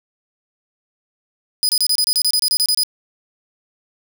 sawtooth tone bursts, 4978 Hz, D#8, in tune, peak -11 dBFS, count 14, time 1.63-2.834 s, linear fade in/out 0 ms, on 60 ms, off 28 ms, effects none

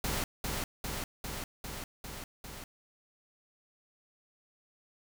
pink noise with echo, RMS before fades -33 dBFS, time 0.04-0.24 s, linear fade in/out 2 ms, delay 400 ms, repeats 6, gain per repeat -2 dB, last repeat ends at 2.64 s, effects none

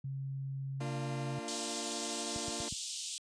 sine tone, 135.8 Hz, C#3, 35 cents flat, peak -36 dBFS, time 0.04-1.39 s, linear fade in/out 5 ms
20% pulse chord, Bb major, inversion none, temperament equal with one note detuned, 228.8 / 293.7 / 349.2 Hz, Bb3 / D4 / F4, -32 / 0 / 0 cents, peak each -39 dBFS, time 0.8-2.69 s, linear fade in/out 10 ms
white band-pass noise, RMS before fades -41 dBFS, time 1.48-3.18 s, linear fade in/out 0 ms, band 2900 to 8800 Hz, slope 48 dB/octave
click train, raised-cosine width 5 ms, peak -30 dBFS, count 4, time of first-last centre 2.36-2.725 s, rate 8.23 Hz
effects high-pass 60 Hz 12 dB/octave + resampled to 22050 Hz

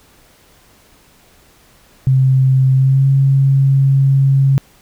sine tone with pitch glide, 131.8 to 136.21 Hz, C3 to C#3, +13 to -30 cents, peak -8 dBFS, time 2.07-4.58 s, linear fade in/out 0 ms, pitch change +57 cents, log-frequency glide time 2.74-3.07 s, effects pink hiss -49 dBFS RMS until 4.81 s

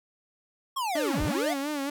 square linear two-way sweep, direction down then up, 1118 to 34 to 760 Hz, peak -28 dBFS, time 0.76-1.54 s, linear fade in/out 10 ms, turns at 1.23 s
sawtooth tone with vibrato, 288 Hz, D4, 34 cents flat, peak -25 dBFS, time 0.95-1.9 s, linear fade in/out 5 ms, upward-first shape sine, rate 4.3 Hz, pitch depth 95 cents each way
effects none

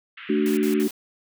white band-pass noise, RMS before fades -40 dBFS, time 0.17-0.83 s, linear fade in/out 5 ms, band 1300 to 3000 Hz, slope 48 dB/octave
sine chord, D major, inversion second, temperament equal with one note detuned, 220 / 293.7 / 375.4 Hz, A3 / D4 / F#4, 0 / 0 / +25 cents, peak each -23 dBFS, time 0.29-0.88 s, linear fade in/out 10 ms
white noise bursts, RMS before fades -37 dBFS, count 3, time 0.46-0.908 s, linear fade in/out 0 ms, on 110 ms, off 59 ms
effects none

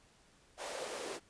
pink noise with high-pass filter sweep, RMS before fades -42 dBFS, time 0.57-1.2 s, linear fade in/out 50 ms, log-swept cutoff 600 to 380 Hz, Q 3.4, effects pink hiss -66 dBFS RMS until 1.29 s + resampled to 22050 Hz

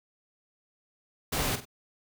pink noise with echo, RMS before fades -29 dBFS, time 1.32-1.56 s, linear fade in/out 10 ms, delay 47 ms, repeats 2, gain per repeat -10 dB, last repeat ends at 1.654 s, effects none

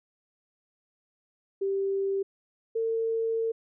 sine tone pair in turn, 391.4 / 452.3 Hz, G4 / A4, -3 / +48 cents, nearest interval minor third, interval 251 cents, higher second, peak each -25 dBFS, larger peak neither, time 1.61-2.23 / 2.75-3.52 s, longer second, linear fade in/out 10 ms, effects none

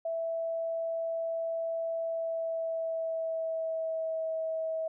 sine tone with pitch glide, 659.3 to 644.2 Hz, E5 to E5, 0 to -40 cents, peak -30 dBFS, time 0.05-4.88 s, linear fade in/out 5 ms, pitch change -40 cents, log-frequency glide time 2.02-4.28 s, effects none

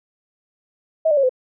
sine tone with pitch steps, 639 / 592.8 / 549.9 / 510.1 Hz, D#5 / D5 / C#5 / C5, +46 / +16 / -14 / -44 cents, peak -13 dBFS, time 1.05-1.294 s, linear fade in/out 10 ms, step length 61 ms, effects none

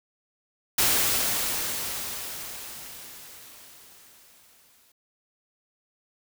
white noise with exponential decay, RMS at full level -21 dBFS, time 0.78-4.92 s, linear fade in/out 5 ms, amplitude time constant 900 ms, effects none

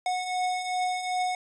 square beating tone pair, 730 / 732.6 Hz, F#5 / F#5, -24 / -17 cents, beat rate 2.6 Hz, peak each -35 / -28 dBFS, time 0.06-1.35 s, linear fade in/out 2 ms, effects resampled to 22050 Hz

